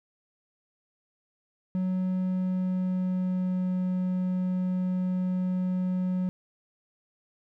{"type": "tone with pitch glide", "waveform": "triangle", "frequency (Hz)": [185, 183.4], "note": ["F#3", "F#3"], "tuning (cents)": [0, -15], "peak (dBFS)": -23, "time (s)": [1.75, 6.29], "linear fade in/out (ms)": 0, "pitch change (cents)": -15, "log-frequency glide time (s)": [2.16, 3.74], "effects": []}